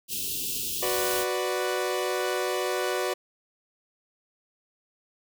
white band-stop noise, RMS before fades -31 dBFS, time 0.08-1.26 s, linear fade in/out 50 ms, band 460 to 2600 Hz, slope 96 dB/octave
sawtooth chord, B minor, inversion second, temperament equal, 370 / 493.9 / 587.3 Hz, F#4 / B4 / D5, 0 / 0 / 0 cents, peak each -25 / -27 / -28 dBFS, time 0.82-3.14 s, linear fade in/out 10 ms
effects none

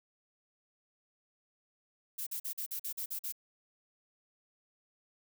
violet noise bursts, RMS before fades -38 dBFS, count 9, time 2.18-3.324 s, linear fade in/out 10 ms, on 88 ms, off 44 ms, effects none

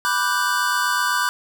square chord, G major seventh, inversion first, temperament equal, 987.8 / 1174.7 / 1480 / 1568 Hz, B5 / D6 / F#6 / G6, 0 / 0 / 0 / 0 cents, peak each -25 dBFS, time 0.05-1.29 s, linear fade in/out 0 ms, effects none

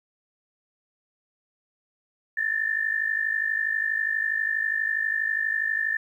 sine tone pair together, 1747.7 / 1800 Hz, A6 / A6, -12 / +39 cents, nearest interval minor second, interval 51 cents, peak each -26 / -26 dBFS, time 2.37-5.97 s, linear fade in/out 5 ms, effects 10-bit

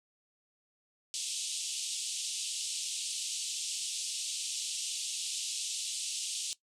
white band-pass noise, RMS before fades -37 dBFS, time 1.14-6.53 s, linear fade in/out 0 ms, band 2800 to 9100 Hz, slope 48 dB/octave, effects noise-tail reverb RT60 0.1 s tail -17 dB re dry

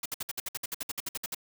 white noise bursts, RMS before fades -34 dBFS, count 16, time 0.03-1.347 s, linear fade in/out 5 ms, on 27 ms, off 59 ms, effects none

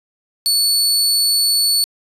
sawtooth tone, 4443 Hz, C#8, 3 cents sharp, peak -10 dBFS, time 0.46-1.84 s, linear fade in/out 0 ms, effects resampled to 32000 Hz

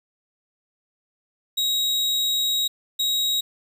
40% pulse tone pair in turn, 3808 / 3808 Hz, A#7 / A#7, +36 / +36 cents, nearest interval unison, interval 0 cents, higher neither, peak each -19 / -19 dBFS, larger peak neither, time 1.57-2.68 / 2.99-3.41 s, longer first, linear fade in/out 10 ms, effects 9-bit

